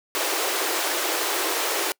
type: high-pass noise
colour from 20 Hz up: pink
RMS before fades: -25 dBFS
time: 0.15-1.92 s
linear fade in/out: 0 ms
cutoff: 310 Hz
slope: 96 dB/octave
effects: noise-tail reverb RT60 0.1 s tail -26 dB re dry